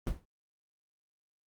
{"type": "noise with exponential decay", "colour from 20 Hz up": "brown", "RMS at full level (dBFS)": -27, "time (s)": [0.07, 0.25], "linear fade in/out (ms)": 1, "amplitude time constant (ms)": 38, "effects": ["Opus 24 kbps"]}